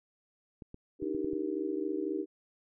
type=clicks; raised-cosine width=3 ms; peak=-32 dBFS; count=6; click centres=0.622 / 0.744 / 1.024 / 1.148 / 1.246 / 1.333 s
type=chord; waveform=sine; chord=Eb major seventh; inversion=third; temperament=equal with one note detuned; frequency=293.7 / 317.7 / 392 / 466.2 Hz; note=D4 / Eb4 / G4 / Bb4; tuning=0 / +36 / 0 / 0 cents; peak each=-38 / -35 / -35 / -41 dBFS; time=0.99-2.26 s; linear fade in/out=50 ms
effects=none